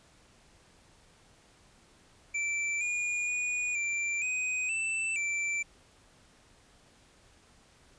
square tone with pitch steps, 2336 / 2435 / 2458 / 2356 / 2504 / 2657 / 2340 Hz, D7 / D#7 / D#7 / D7 / D#7 / E7 / D7, -10 / -38 / -22 / +5 / +10 / +13 / -7 cents, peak -30 dBFS, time 2.34-5.63 s, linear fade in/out 10 ms, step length 470 ms, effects pink hiss -61 dBFS RMS until 7.98 s + resampled to 22050 Hz

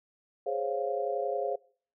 sine chord, Db major seventh, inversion second, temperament equal, 415.3 / 523.3 / 554.4 / 698.5 Hz, Ab4 / C5 / Db5 / F5, 0 / 0 / 0 / 0 cents, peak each -34 dBFS, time 0.46-1.56 s, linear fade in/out 10 ms, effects noise-tail reverb RT60 0.5 s tail -23 dB re dry

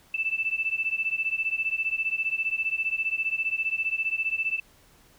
sine beating tone pair, 2637 / 2652 Hz, E7 / E7, 0 / +10 cents, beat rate 15 Hz, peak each -28 dBFS, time 0.14-4.6 s, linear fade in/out 5 ms, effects pink hiss -58 dBFS RMS until 5.18 s

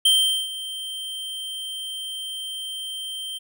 square tone with ADSR envelope, 3136 Hz, G7, in tune, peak -14 dBFS, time 0.05-3.39 s, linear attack 6 ms, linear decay 420 ms, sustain -16 dB, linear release 21 ms, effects none

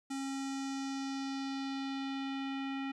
square tone with low-pass filter sweep, 271.6 Hz, C#4, 35 cents flat, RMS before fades -38 dBFS, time 0.1-2.92 s, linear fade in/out 10 ms, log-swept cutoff 8300 to 2600 Hz, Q 2, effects none

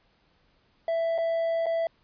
triangle tone with dropouts, 662 Hz, E5, 7 cents sharp, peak -22 dBFS, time 0.88-1.87 s, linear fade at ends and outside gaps 2 ms, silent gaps 1.18-1.184 / 1.659-1.665 s, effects pink hiss -66 dBFS RMS until 2.03 s + resampled to 11025 Hz

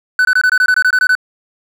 triangle tone bursts, 1500 Hz, F#6, 23 cents sharp, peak -6 dBFS, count 12, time 0.19-1.152 s, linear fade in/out 2 ms, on 60 ms, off 22 ms, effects 7-bit

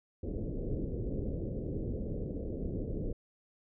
pink low-pass noise, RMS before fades -36 dBFS, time 0.23-3.13 s, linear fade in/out 5 ms, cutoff 530 Hz, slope 48 dB/octave, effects none

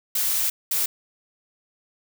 blue noise bursts at uneven times, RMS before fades -23 dBFS, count 2, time 0.15-0.5 / 0.71-0.86 s, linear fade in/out 5 ms, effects none

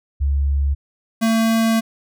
sine / square tone pair in turn, 70 / 225.3 Hz, C#2 / A3, +18 / +41 cents, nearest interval octave + minor sixth, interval 2023 cents, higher second, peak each -15 dBFS, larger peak neither, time 0.2-0.75 / 1.21-1.81 s, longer second, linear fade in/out 20 ms, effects none

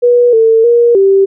sine tone with pitch steps, 485.1 / 449.3 / 473.6 / 390 Hz, B4 / A4 / A#4 / G4, -31 / +36 / +27 / -9 cents, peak -4 dBFS, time 0.02-1.26 s, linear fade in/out 20 ms, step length 310 ms, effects none

